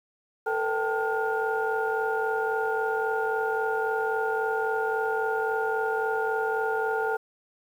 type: tone cluster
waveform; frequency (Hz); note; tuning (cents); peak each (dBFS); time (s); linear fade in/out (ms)
sine; 443.2 / 486.9 / 782 / 884 / 1425; A4 / B4 / G5 / A5 / F6; +13 / -25 / -4 / +8 / +34; -27 / -36 / -31 / -32 / -30; 0.46-7.17; 10
effects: tanh soft clip ceiling -15 dBFS + 9-bit